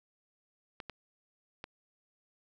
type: clicks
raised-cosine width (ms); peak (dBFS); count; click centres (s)
0.3; -25; 3; 0.802 / 0.897 / 1.641
effects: none